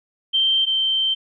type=tone pair in turn; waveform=sine; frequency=3136 / 3120 Hz; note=G7 / G7; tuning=0 / -9 cents; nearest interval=unison; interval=9 cents; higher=first; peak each=-15 / -17 dBFS; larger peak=first; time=0.33-0.66 / 0.66-1.15 s; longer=second; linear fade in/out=20 ms; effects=none